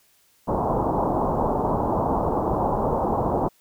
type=low-pass noise; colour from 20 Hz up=white; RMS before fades=-23 dBFS; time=0.47-3.49 s; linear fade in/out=20 ms; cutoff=1000 Hz; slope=48 dB/octave; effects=white hiss -61 dBFS RMS until 3.6 s